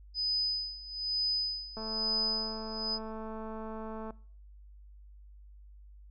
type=tone with tremolo; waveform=sine; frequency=5000 Hz; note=D#8; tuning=8 cents sharp; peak=-27 dBFS; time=0.14-2.99 s; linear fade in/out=50 ms; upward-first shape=sine; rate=1.1 Hz; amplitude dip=85%
type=click train; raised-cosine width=1 ms; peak=-29 dBFS; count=515; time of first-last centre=1.77-4.106 s; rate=220 Hz
effects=noise-tail reverb RT60 0.5 s tail -22 dB re dry + added 50 Hz sine -50 dBFS peak until 6.1 s